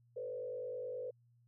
sine tone with frequency modulation, 503 Hz, B4, 32 cents sharp, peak -39 dBFS, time 0.16-1.11 s, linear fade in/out 10 ms, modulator 49.7 Hz, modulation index 0.93, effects added 119 Hz sine -66 dBFS peak until 1.47 s

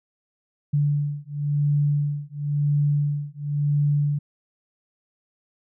sine beating tone pair, 145.1 / 146.06 Hz, D3 / D3, -21 / -9 cents, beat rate 0.96 Hz, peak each -23 dBFS, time 0.73-4.19 s, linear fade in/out 10 ms, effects none

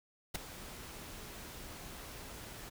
pink noise with ADSR envelope, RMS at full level -33 dBFS, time 0.34-2.7 s, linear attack 14 ms, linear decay 9 ms, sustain -15 dB, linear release 18 ms, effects none

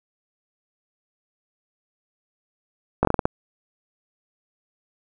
slowing click train, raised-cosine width 1 ms, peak -4 dBFS, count 7, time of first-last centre 3.03-3.255 s, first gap 19 ms, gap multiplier 1.27, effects none

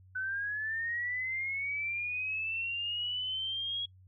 sine linear sweep, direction up, 1500 to 3322 Hz, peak -32 dBFS, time 0.15-3.86 s, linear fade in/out 10 ms, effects noise-tail reverb RT60 0.1 s tail -25 dB re dry + added 93 Hz sine -55 dBFS peak until 4.07 s

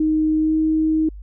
sine tone with pitch glide, 311.1 to 314.5 Hz, D#4 to D#4, 0 to +19 cents, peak -15 dBFS, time 0-1.09 s, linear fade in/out 5 ms, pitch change +19 cents, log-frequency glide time 0.38-0.54 s, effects added 50 Hz sine -33 dBFS peak until 1.22 s

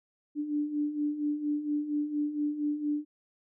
sine beating tone pair, 292.4 / 296.7 Hz, D4 / D4, -7 / +18 cents, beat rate 4.3 Hz, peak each -35 / -29 dBFS, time 0.35-3.05 s, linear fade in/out 50 ms, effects none

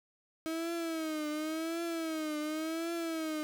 35% pulse tone with vibrato, 319.1 Hz, D#4, 44 cents sharp, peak -32 dBFS, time 0.46-3.43 s, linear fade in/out 0 ms, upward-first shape triangle, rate 0.91 Hz, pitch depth 110 cents each way, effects none

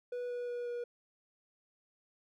triangle tone with pitch steps, 490 / 486.9 / 483.8 / 480.7 Hz, B4 / B4 / B4 / B4, -14 / -25 / -36 / -47 cents, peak -34 dBFS, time 0.12-0.84 s, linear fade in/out 5 ms, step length 180 ms, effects none

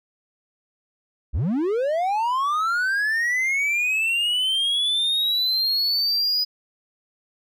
triangle linear sweep, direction up, 46.25 to 4978 Hz, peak -18 dBFS, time 1.33-6.45 s, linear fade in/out 20 ms, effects none

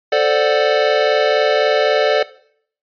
square chord, D dominant seventh, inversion second, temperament equal, 440 / 523.3 / 587.3 / 740 Hz, A4 / C5 / D5 / F#5, 0 / 0 / 0 / 0 cents, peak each -18 / -21 / -16 / -22 dBFS, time 0.12-2.23 s, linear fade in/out 5 ms, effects noise-tail reverb RT60 0.6 s tail -19 dB re dry + resampled to 11025 Hz

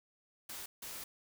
white noise bursts at uneven times, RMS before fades -45 dBFS, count 2, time 0.49-0.66 / 0.82-1.04 s, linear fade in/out 5 ms, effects none

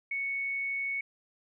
sine tone, 2217 Hz, C#7, in tune, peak -30 dBFS, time 0.11-1.01 s, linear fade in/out 5 ms, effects none

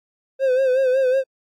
triangle tone with vibrato, 521 Hz, C5, 7 cents flat, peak -13 dBFS, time 0.39-1.24 s, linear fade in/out 50 ms, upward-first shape sine, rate 5.4 Hz, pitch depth 64 cents each way, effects AAC 64 kbps

